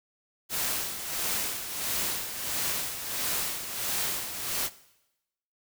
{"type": "noise with tremolo", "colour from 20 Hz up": "white", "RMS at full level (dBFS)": -29, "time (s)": [0.49, 4.7], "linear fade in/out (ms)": 50, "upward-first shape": "sine", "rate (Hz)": 1.5, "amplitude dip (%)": 60, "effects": ["noise-tail reverb RT60 0.9 s tail -18 dB re dry"]}